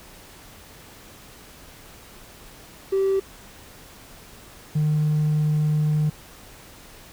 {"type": "tone pair in turn", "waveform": "triangle", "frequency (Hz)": [387.7, 151.96], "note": ["G4", "D#3"], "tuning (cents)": [-19, -41], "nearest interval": "octave + major third", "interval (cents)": 1622, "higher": "first", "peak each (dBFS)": -15, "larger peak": "neither", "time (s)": [[2.92, 3.2], [4.75, 6.1]], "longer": "second", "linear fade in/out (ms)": 10, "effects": ["tanh soft clip ceiling -14 dBFS", "pink hiss -46 dBFS RMS until 7.12 s"]}